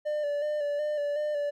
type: tone with vibrato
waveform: triangle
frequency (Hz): 590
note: D5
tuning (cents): +8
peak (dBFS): -25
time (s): 0.05-1.51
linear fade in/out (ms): 20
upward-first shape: square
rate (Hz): 2.7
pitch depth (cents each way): 30
effects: none